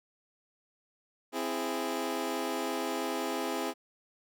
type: chord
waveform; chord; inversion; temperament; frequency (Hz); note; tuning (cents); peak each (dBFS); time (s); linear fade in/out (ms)
20% pulse; C augmented; none; equal with one note detuned; 261.6 / 332.3 / 415.3; C4 / E4 / G#4; 0 / +14 / 0; -31; 1.32-3.74; 50
effects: none